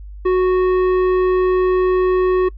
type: tone with tanh clipping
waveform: sine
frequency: 368.8 Hz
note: F#4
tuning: 6 cents flat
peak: -14 dBFS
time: 0.25-2.49 s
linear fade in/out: 10 ms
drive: 11 dB
effects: noise-tail reverb RT60 0.1 s tail -25 dB re dry + added 50 Hz sine -31 dBFS peak until 2.57 s